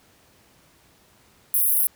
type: high-pass noise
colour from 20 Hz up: pink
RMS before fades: -20 dBFS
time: 1.54-1.87 s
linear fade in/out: 0 ms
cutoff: 10000 Hz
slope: 96 dB/octave
effects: pink hiss -57 dBFS RMS until 1.95 s + high-pass 60 Hz 12 dB/octave